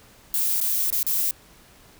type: noise with dropouts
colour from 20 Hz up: violet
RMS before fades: -23 dBFS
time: 0.34-1.31 s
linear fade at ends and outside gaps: 1 ms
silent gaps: 0.603-0.612 / 0.903-0.926 / 1.03-1.066 s
effects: pink hiss -52 dBFS RMS until 1.99 s